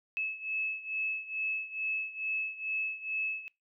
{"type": "beating tone pair", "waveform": "sine", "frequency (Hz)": [2596, 2598.3], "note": ["E7", "E7"], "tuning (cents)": [-27, -26], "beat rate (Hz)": 2.3, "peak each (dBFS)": [-34, -37], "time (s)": [0.17, 3.48], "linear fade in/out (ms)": 0, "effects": ["noise-tail reverb RT60 0.2 s tail -22 dB re dry"]}